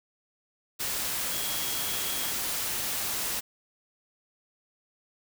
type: tone in noise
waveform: sine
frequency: 3292 Hz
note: G#7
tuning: 16 cents flat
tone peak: -39 dBFS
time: 1.31-2.32 s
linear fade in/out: 20 ms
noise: white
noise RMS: -31 dBFS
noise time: 0.79-3.41 s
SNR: -11 dB
effects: none